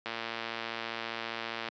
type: click train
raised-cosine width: 0.3 ms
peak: -19 dBFS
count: 188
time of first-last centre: 0.06-1.686 s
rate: 115 Hz
effects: high-pass 200 Hz 12 dB/octave + resampled to 16000 Hz